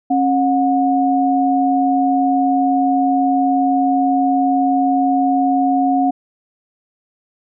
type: tone pair together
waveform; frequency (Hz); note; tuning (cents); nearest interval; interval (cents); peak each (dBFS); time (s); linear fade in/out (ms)
sine; 271.9 / 725.9; C#4 / F#5; -33 / -33; octave + perfect fourth; 1700; -15; 0.1-6.11; 10
effects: none